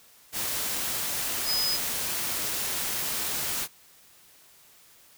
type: tone in noise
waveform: sine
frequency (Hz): 5030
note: D#8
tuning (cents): +18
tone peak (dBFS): -25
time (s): 1.45-1.79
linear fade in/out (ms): 50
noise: white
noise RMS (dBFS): -30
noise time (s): 0.32-3.68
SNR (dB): +2
effects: white hiss -56 dBFS RMS until 5.17 s